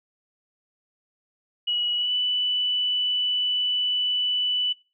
sine tone with pitch glide, 2920 to 2978 Hz, F#7 to F#7, -24 to +11 cents, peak -22 dBFS, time 1.67-4.73 s, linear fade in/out 10 ms, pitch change +35 cents, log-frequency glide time 1.95-2.12 s, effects noise-tail reverb RT60 0.3 s tail -19 dB re dry

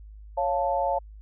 sine chord, Db augmented, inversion none, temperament equal, 554.4 / 698.5 / 880 Hz, Db5 / F5 / A5, 0 / 0 / 0 cents, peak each -27 dBFS, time 0.37-0.99 s, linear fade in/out 10 ms, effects added 52 Hz sine -42 dBFS peak until 1.21 s

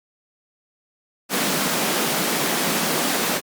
pink high-pass noise, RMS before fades -22 dBFS, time 1.29-3.41 s, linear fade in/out 50 ms, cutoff 160 Hz, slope 48 dB/octave, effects Opus 48 kbps

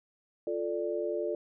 sine chord, D minor, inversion first, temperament equal, 349.2 / 440 / 587.3 Hz, F4 / A4 / D5, 0 / 0 / 0 cents, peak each -34 dBFS, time 0.47-1.35 s, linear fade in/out 2 ms, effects none

